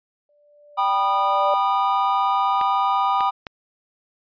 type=tone with exponential growth; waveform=sine; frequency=587.3 Hz; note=D5; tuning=in tune; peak=-19 dBFS; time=0.29-1.54 s; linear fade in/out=2 ms; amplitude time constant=270 ms
type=chord; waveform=triangle; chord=G augmented; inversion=none; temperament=just; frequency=784 / 980 / 1225 Hz; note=G5 / B5 / D#6; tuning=0 / -14 / -27 cents; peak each=-20 dBFS; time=0.77-3.31 s; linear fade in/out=20 ms
type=clicks; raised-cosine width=0.3 ms; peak=-15 dBFS; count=3; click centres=2.613 / 3.207 / 3.468 s
effects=resampled to 11025 Hz